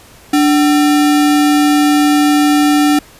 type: tone with sample-and-hold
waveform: sine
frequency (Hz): 293.7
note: D4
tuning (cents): 0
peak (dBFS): -7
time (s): 0.33-2.99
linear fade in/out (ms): 5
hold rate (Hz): 1050
effects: pink hiss -41 dBFS RMS until 3.19 s + resampled to 32000 Hz